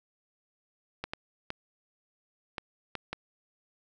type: clicks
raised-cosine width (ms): 0.3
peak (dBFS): -18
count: 6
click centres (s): 1.04 / 1.135 / 1.504 / 2.582 / 2.953 / 3.13
effects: none